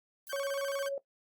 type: noise with exponential decay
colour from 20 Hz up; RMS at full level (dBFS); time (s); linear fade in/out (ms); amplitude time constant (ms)
violet; -45; 0.27-0.44; 0; 36
type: tone with vibrato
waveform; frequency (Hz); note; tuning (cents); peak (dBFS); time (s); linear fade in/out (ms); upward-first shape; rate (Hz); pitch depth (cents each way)
sawtooth; 1318.5; E6; 0; -35; 0.29-0.89; 10; square; 14; 290
type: tone with tremolo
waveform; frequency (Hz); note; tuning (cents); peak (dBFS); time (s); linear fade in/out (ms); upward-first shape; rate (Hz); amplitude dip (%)
sine; 554.4; C#5; 0; -30; 0.33-0.98; 2; sine; 17; 35
effects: noise-tail reverb RT60 0.1 s tail -17 dB re dry + Opus 48 kbps